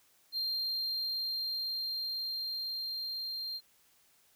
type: tone with level ramp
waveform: triangle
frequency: 4186 Hz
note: C8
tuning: in tune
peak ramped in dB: -30 to -35 dBFS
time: 0.32-3.61 s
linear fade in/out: 50 ms
effects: white hiss -67 dBFS RMS until 4.35 s